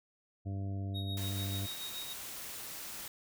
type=harmonic tone; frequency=98 Hz; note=G2; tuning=in tune; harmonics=1 / 2 / 3 / 4 / 5 / 6 / 7; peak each=-35 / -45 / -46 / -55 / -59 / -58 / -53 dBFS; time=0.45-1.67 s; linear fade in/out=20 ms
type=tone with tremolo; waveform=triangle; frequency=3763 Hz; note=A#7; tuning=16 cents sharp; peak=-38 dBFS; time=0.94-2.14 s; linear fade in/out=20 ms; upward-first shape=sine; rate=6.9 Hz; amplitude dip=65%
type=noise; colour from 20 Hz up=white; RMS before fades=-44 dBFS; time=1.17-3.08 s; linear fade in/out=2 ms
effects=none